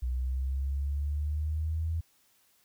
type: linear sweep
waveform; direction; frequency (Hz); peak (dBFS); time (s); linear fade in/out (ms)
sine; up; 61.5 to 82.41; -28; 0.02-2.01; 10
effects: white hiss -67 dBFS RMS until 2.64 s